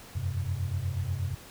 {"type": "chord", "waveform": "sine", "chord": "F suspended second", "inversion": "none", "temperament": "equal with one note detuned", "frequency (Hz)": [87.31, 95.59, 130.81], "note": ["F2", "G2", "C3"], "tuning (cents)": [0, -43, 0], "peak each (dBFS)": [-34, -31, -34], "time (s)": [0.15, 1.35], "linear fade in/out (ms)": 10, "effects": ["pink hiss -49 dBFS RMS until 1.5 s"]}